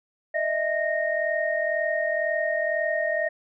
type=tone cluster; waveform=sine; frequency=613 / 655 / 1855 Hz; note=D#5 / E5 / A#6; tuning=-26 / -11 / -9 cents; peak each=-27 dBFS; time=0.34-3.29 s; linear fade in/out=10 ms; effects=none